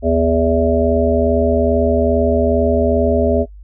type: harmonic tone with a mistuned harmonic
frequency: 82.41 Hz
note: E2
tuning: in tune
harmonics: 1 / 3 / 5 / 7 / 8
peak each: -18 / -18 / -18 / -18 / -18 dBFS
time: 0.02-3.46 s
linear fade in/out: 50 ms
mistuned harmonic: 1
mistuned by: -130 cents
effects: noise-tail reverb RT60 0.1 s tail -23 dB re dry + added 50 Hz sine -34 dBFS peak until 3.63 s